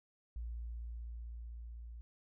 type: tone with level ramp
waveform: sine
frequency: 57.9 Hz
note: A#1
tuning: 11 cents flat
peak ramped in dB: -39 to -46 dBFS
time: 0.36-2.01 s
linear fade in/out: 0 ms
effects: none